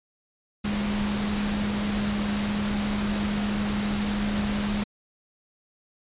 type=tone in noise; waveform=sine; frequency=206.3 Hz; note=G#3; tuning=11 cents flat; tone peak=-25 dBFS; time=0.64-4.84 s; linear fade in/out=10 ms; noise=pink; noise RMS=-31 dBFS; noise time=0.64-4.84 s; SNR=+3 dB; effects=resampled to 8000 Hz